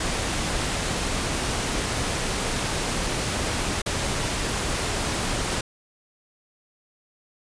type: noise with dropouts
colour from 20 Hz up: pink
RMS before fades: -26 dBFS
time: 0-5.61 s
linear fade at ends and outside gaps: 5 ms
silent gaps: 3.819-3.86 s
effects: resampled to 22050 Hz